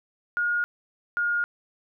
sine tone pair in turn, 1431 / 1424.1 Hz, F6 / F6, +42 / +33 cents, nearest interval unison, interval 9 cents, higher first, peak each -22 dBFS, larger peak neither, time 0.37-0.64 / 1.17-1.44 s, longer neither, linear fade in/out 0 ms, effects none

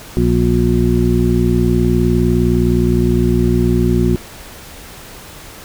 harmonic tone, 59.6 Hz, A#1, 39 cents sharp, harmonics 1 / 2 / 3 / 4 / 6, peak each -17 / -17 / -17 / -17 / -17 dBFS, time 0.17-4.16 s, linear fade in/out 0 ms, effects pink hiss -35 dBFS RMS until 5.64 s

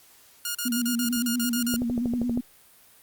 5% pulse tone bursts, 1426 Hz, F6, 36 cents sharp, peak -16 dBFS, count 10, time 0.45-1.763 s, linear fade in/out 2 ms, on 98 ms, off 37 ms
sine tone with vibrato, 240 Hz, B3, 49 cents flat, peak -24 dBFS, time 0.65-2.41 s, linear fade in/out 10 ms, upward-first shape square, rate 8.8 Hz, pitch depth 48 cents each way
click train, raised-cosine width 2 ms, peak -18 dBFS, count 9, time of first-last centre 1.74-2.375 s, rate 12.6 Hz
effects white hiss -55 dBFS RMS until 3.02 s + Opus 48 kbps

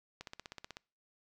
click train, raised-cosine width 0.2 ms, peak -27 dBFS, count 10, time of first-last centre 0.21-0.769 s, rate 16.1 Hz, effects noise-tail reverb RT60 0.4 s tail -26 dB re dry

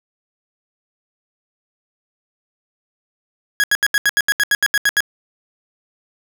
40% pulse tone bursts, 1661.2 Hz, G#6, in tune, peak -11 dBFS, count 13, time 3.6-5.005 s, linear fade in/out 0 ms, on 37 ms, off 77 ms, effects 8-bit

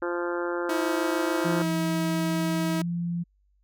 harmonic tone, 174 Hz, F3, 6 cents flat, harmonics 2 / 3 / 4 / 5 / 6 / 7 / 8 / 9 / 10, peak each -29 / -32 / -42 / -38 / -39 / -40 / -36 / -40 / -48 dBFS, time 0.02-1.62 s, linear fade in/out 2 ms
sawtooth tone, 321.1 Hz, E4, 45 cents flat, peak -23 dBFS, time 0.69-2.82 s, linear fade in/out 5 ms
sine tone with pitch glide, 170.6 to 171.89 Hz, F3 to F3, -40 to -27 cents, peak -26 dBFS, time 1.44-3.24 s, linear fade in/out 20 ms, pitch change +13 cents, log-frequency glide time 1.69-2.7 s
effects added 49 Hz sine -63 dBFS peak until 3.63 s

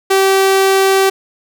sawtooth tone, 386.4 Hz, G4, 25 cents flat, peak -5 dBFS, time 0.1-1.1 s, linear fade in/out 10 ms, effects none

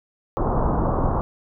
pink low-pass noise, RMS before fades -21 dBFS, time 0.37-1.21 s, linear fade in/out 0 ms, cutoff 1200 Hz, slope 48 dB/octave, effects none

